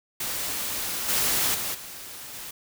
white noise with level steps, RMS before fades -30 / -24 / -30 / -40 / -38 dBFS, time 0.2-2.51 s, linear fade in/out 5 ms, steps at 1.08 / 1.54 / 1.74 / 2.33 s, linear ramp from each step 10 ms, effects none

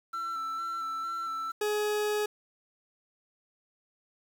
triangle tone with vibrato, 1337 Hz, E6, 24 cents sharp, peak -30 dBFS, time 0.13-1.52 s, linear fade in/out 10 ms, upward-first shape square, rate 2.2 Hz, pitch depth 12 cents each way
40% pulse tone, 420 Hz, G#4, 19 cents sharp, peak -26 dBFS, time 1.61-2.26 s, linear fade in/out 5 ms
effects 9-bit

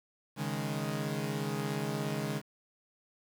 sawtooth chord, C# suspended second, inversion none, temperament equal, 138.59 / 155.56 / 207.7 Hz, C#3 / D#3 / G#3, 0 / 0 / 0 cents, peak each -33 dBFS, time 0.36-2.42 s, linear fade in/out 50 ms, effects 9-bit

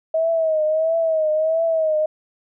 sine tone with vibrato, 638 Hz, D#5, 43 cents sharp, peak -16 dBFS, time 0.14-2.06 s, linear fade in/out 5 ms, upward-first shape triangle, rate 1.5 Hz, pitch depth 74 cents each way, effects none

